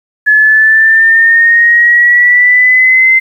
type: exponential sweep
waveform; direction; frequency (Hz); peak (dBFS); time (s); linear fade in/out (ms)
sine; up; 1707 to 2076; -3; 0.26-3.2; 20
effects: 7-bit